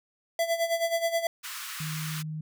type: tone with tremolo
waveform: square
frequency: 669 Hz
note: E5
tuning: 25 cents sharp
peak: -23 dBFS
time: 0.39-1.27 s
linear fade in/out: 2 ms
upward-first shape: sine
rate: 9.4 Hz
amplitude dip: 75%
type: high-pass noise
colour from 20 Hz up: pink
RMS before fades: -38 dBFS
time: 1.43-2.23 s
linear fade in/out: 20 ms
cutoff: 1100 Hz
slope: 48 dB/octave
type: tone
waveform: sine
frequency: 155.56 Hz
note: D#3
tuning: in tune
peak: -32 dBFS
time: 1.8-2.41 s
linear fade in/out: 5 ms
effects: none